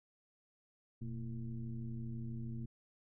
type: tone with frequency modulation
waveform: sine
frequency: 122.3 Hz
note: B2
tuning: 16 cents flat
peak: -39 dBFS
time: 1.01-2.66 s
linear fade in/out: 10 ms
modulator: 106 Hz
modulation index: 1.1
effects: none